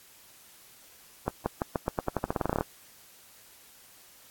accelerating click train, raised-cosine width 1 ms, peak -12 dBFS, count 18, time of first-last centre 1.28-2.609 s, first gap 180 ms, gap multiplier 0.88, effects white hiss -55 dBFS RMS until 4.3 s + AAC 64 kbps

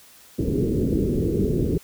white low-pass noise, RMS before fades -22 dBFS, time 0.38-1.78 s, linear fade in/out 10 ms, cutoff 430 Hz, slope 48 dB/octave, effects white hiss -50 dBFS RMS until 1.83 s

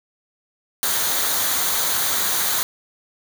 white noise with comb filter, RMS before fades -21 dBFS, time 0.83-2.63 s, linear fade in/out 0 ms, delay 0.38 ms, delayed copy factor -0.5, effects none

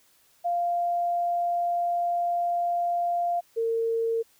sine tone pair in turn, 696 / 456 Hz, F5 / A#4, -6 / -38 cents, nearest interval perfect fifth, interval 732 cents, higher first, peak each -23 dBFS, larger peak neither, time 0.44-3.41 / 3.56-4.23 s, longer first, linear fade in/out 20 ms, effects white hiss -62 dBFS RMS until 4.39 s

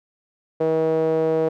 sawtooth tone with band-pass filter, 160 Hz, D#3, 49 cents sharp, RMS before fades -20 dBFS, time 0.6-1.49 s, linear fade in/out 10 ms, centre 510 Hz, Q 4.5, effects none

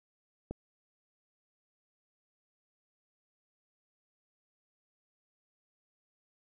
click, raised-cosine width 2 ms, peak -24 dBFS, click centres 0.51 s, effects none

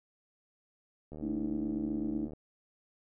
click train, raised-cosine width 2 ms, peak -32 dBFS, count 94, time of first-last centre 1.12-2.334 s, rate 76.6 Hz
sine chord, A suspended fourth, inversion none, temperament equal with one note detuned, 220 / 293.7 / 321.7 Hz, A3 / D4 / E4, 0 / 0 / -42 cents, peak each -36 dBFS, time 1.2-2.29 s, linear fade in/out 50 ms
effects none

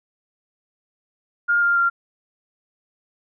sine tone with pitch steps, 1413 / 1399.2 / 1385.5 Hz, F6 / F6 / F6, +20 / +3 / -14 cents, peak -15 dBFS, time 1.48-1.9 s, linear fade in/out 20 ms, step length 140 ms, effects none

